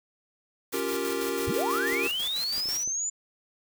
white noise with tremolo, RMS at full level -37 dBFS, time 0.72-2.84 s, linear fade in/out 10 ms, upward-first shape square, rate 6.1 Hz, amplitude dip 55%
square chord, G half-diminished seventh, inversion second, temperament equal, 277.2 / 349.2 / 392 / 466.2 Hz, Db4 / F4 / G4 / Bb4, 0 / 0 / 0 / 0 cents, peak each -36 / -35 / -33 / -33 dBFS, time 0.73-2.08 s, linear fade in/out 10 ms
sine linear sweep, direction up, 38.89 to 7130 Hz, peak -27 dBFS, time 1.47-3.1 s, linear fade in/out 10 ms
clicks, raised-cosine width 2 ms, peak -33 dBFS, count 5, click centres 1.929 / 2.58 / 2.657 / 2.687 / 2.876 s
effects none

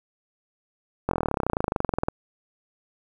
slowing click train, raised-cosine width 1 ms, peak -9 dBFS, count 30, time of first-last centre 1.09-2.085 s, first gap 22 ms, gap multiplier 1.03, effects 8-bit

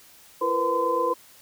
sine tone cluster, 340.2 / 473.6 / 502 / 1023 Hz, F4 / A#4 / B4 / C6, -45 / +27 / +28 / -39 cents, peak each -31 / -28 / -26 / -24 dBFS, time 0.41-1.14 s, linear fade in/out 10 ms, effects white hiss -52 dBFS RMS until 1.41 s

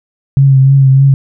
sine tone with vibrato, 135.4 Hz, C#3, 40 cents flat, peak -3 dBFS, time 0.37-1.14 s, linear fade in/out 0 ms, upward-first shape triangle, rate 3.3 Hz, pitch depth 40 cents each way, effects none

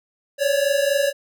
square tone pair together, 550.9 / 575 Hz, C#5 / D5, -11 / -37 cents, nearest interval minor second, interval 74 cents, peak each -21 / -21 dBFS, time 0.38-1.13 s, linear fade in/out 50 ms, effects none

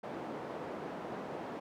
white band-pass noise, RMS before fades -42 dBFS, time 0.03-1.6 s, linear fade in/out 10 ms, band 200 to 650 Hz, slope 12 dB/octave, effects none

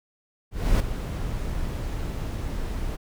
brown noise with ADSR envelope, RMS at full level -18 dBFS, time 0.51-2.97 s, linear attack 290 ms, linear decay 6 ms, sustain -11 dB, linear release 22 ms, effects none

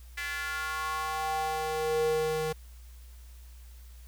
square tone with high-pass filter sweep, 156.6 Hz, D#3, 11 cents sharp, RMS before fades -31 dBFS, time 0.17-2.53 s, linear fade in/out 10 ms, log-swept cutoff 1900 to 320 Hz, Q 3.7, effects added 60 Hz sine -46 dBFS peak until 4.07 s + white hiss -60 dBFS RMS until 4.07 s

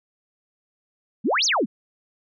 sine exponential two-way sweep, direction up then down, 174.61 to 6860 to 174.61 Hz, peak -18 dBFS, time 1.24-1.66 s, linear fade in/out 20 ms, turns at 1.45 s, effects none

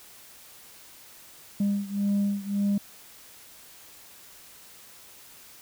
sine beating tone pair, 200.8 / 202.6 Hz, G3 / G#3, +42 / -43 cents, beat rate 1.8 Hz, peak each -24 / -26 dBFS, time 1.6-2.78 s, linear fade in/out 5 ms, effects tanh soft clip ceiling -20 dBFS + white hiss -50 dBFS RMS until 5.61 s

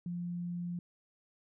sine tone, 174.61 Hz, F3, in tune, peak -35 dBFS, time 0.06-0.79 s, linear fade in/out 2 ms, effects none

